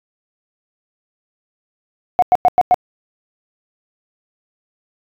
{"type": "tone bursts", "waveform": "sine", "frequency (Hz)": 726, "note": "F#5", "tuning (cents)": -33, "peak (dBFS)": -6, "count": 5, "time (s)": [2.19, 2.743], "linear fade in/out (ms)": 0, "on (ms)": 33, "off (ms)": 97, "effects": ["tanh soft clip ceiling -2 dBFS"]}